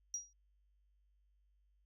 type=tone with exponential decay; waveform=sine; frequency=5740 Hz; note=F8; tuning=47 cents sharp; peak=-33 dBFS; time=0.14-0.33 s; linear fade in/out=1 ms; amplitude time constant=40 ms; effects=tanh soft clip ceiling -32 dBFS + added 50 Hz sine -70 dBFS peak until 1.85 s

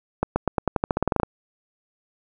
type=accelerating click train; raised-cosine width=1 ms; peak=-6 dBFS; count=15; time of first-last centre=0.23-1.233 s; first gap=130 ms; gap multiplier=0.9; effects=none

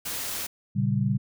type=noise; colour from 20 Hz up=white; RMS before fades=-32 dBFS; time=0.05-0.47 s; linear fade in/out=10 ms
type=chord; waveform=sine; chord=G diminished; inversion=first; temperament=equal; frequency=116.54 / 138.59 / 196 Hz; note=Bb2 / Db3 / G3; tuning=0 / 0 / 0 cents; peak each=-26 dBFS; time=0.75-1.18 s; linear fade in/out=20 ms
effects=none

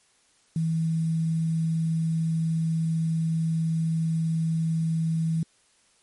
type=tone with quantisation; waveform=sine; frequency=162.2 Hz; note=E3; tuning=28 cents flat; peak=-22 dBFS; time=0.56-5.43 s; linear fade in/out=2 ms; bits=8; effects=white hiss -63 dBFS RMS until 6.02 s + MP3 48 kbps

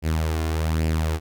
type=tone with flanger; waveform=sawtooth; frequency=79.5 Hz; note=D#2; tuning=38 cents sharp; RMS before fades=-23 dBFS; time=0.02-1.2 s; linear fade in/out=50 ms; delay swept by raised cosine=0.39 to 2.89 ms; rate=1.2 Hz; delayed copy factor=+0.55; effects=none

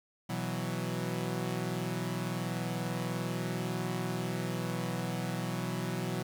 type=chord; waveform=sawtooth; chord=B suspended fourth; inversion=none; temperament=equal; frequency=123.47 / 164.81 / 185 Hz; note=B2 / E3 / F#3; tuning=0 / 0 / 0 cents; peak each=-33 dBFS; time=0.29-6.23 s; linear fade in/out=10 ms; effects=10-bit

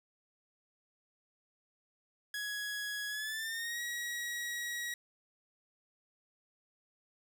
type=tone with pitch glide; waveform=sawtooth; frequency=1672 to 1909.6 Hz; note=G#6 to A#6; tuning=+11 to +41 cents; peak=-33 dBFS; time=2.34-4.94 s; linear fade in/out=2 ms; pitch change=+230 cents; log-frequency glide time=3.08-3.81 s; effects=12-bit

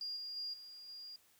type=tone with level steps; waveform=sine; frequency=4823 Hz; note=D8; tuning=45 cents sharp; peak=-39 / -42 / -39 / -50 / -47 dBFS; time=0.01-1.16 s; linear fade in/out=2 ms; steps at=0.16 / 0.36 / 0.53 / 0.88 s; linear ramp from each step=10 ms; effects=white hiss -69 dBFS RMS until 1.39 s

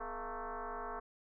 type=tone with frequency modulation; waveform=sine; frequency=198.6 Hz; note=G3; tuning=23 cents sharp; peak=-39 dBFS; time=0-1 s; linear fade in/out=10 ms; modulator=224 Hz; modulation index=5.6; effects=none

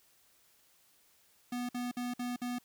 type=tone bursts; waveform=square; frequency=245.1 Hz; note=B3; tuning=13 cents flat; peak=-35 dBFS; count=5; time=1.52-2.586 s; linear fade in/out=5 ms; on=170 ms; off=54 ms; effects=white hiss -67 dBFS RMS until 2.64 s

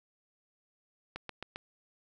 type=click train; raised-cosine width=0.3 ms; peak=-23 dBFS; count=4; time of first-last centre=1.16-1.559 s; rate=7.51 Hz; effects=none

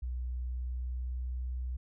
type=tone with pitch glide; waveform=sine; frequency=61.8 to 62.52 Hz; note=B1 to B1; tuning=+2 to +22 cents; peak=-33 dBFS; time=0.02-1.77 s; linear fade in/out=10 ms; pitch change=+20 cents; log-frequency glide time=0.26-1.47 s; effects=none

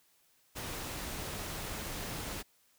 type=noise; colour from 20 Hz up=pink; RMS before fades=-40 dBFS; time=0.55-2.43 s; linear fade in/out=20 ms; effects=white hiss -69 dBFS RMS until 2.78 s

